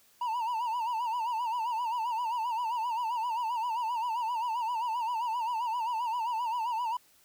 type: tone with vibrato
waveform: triangle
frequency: 932.3 Hz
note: A#5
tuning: in tune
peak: -27 dBFS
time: 0.21-6.97 s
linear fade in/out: 5 ms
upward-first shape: sine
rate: 7.6 Hz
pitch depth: 110 cents each way
effects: white hiss -63 dBFS RMS until 7.24 s